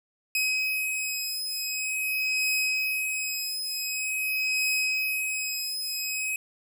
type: beating tone pair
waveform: sawtooth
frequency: 2536 / 2536.46 Hz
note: D#7 / D#7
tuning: +32 / +33 cents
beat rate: 0.46 Hz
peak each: -26 dBFS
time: 0.35-6.36 s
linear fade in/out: 2 ms
effects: none